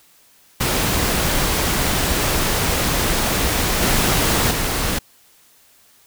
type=noise with level steps; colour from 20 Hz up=pink; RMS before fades=-19 / -17 / -21 dBFS; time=0.6-4.99 s; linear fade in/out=10 ms; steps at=3.82 / 4.51 s; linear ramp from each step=2 ms; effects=white hiss -53 dBFS RMS until 6.06 s